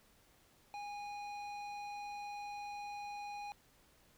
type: tone with low-pass filter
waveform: square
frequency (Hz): 821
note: G#5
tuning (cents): -20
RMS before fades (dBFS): -45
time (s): 0.74-3.52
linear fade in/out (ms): 0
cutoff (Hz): 4300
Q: 0.82
effects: pink hiss -68 dBFS RMS until 4.17 s